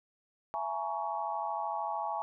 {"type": "chord", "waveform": "sine", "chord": "A# half-diminished seventh", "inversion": "second", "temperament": "just", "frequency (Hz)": [671.3, 839.1, 932.3, 1118.8], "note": ["E5", "G#5", "A#5", "C#6"], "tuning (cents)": [31, 18, 0, 16], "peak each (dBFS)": [-39, -35, -39, -39], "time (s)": [0.54, 2.22], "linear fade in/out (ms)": 0, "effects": []}